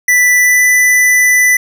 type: tone with pitch glide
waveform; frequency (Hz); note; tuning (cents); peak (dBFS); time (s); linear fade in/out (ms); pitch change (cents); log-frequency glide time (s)
square; 1978 to 1990.6; B6 to B6; +2 to +13; -7; 0.08-1.57; 5; +11; 0.37-0.64
effects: none